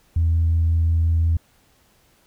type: tone with vibrato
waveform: sine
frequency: 82.41 Hz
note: E2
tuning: in tune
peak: -14 dBFS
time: 0.16-1.37 s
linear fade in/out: 5 ms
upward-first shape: triangle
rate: 5.6 Hz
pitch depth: 9 cents each way
effects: tanh soft clip ceiling -12 dBFS + pink hiss -59 dBFS RMS until 2.26 s